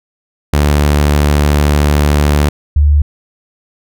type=tone pair in turn; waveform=sawtooth / sine; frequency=73.42 / 73.42 Hz; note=D2 / D2; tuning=0 / 0 cents; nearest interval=unison; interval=0 cents; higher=neither; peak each=-4 / -5 dBFS; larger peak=first; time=0.53-2.49 / 2.76-3.02 s; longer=first; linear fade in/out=5 ms; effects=none